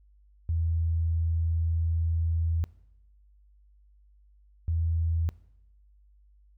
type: tone pair in turn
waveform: sine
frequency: 82.41 / 82.41 Hz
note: E2 / E2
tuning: 0 / 0 cents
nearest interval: unison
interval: 0 cents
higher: neither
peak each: -24 dBFS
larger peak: neither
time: 0.49-2.64 / 4.68-5.29 s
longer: first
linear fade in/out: 0 ms
effects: noise-tail reverb RT60 0.9 s tail -21 dB re dry + added 50 Hz sine -56 dBFS peak until 6.57 s